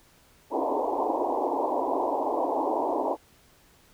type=band-pass noise; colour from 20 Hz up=white; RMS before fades=-27 dBFS; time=0.5-3.17 s; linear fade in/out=50 ms; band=260 to 1000 Hz; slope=96 dB/octave; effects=pink hiss -59 dBFS RMS until 3.93 s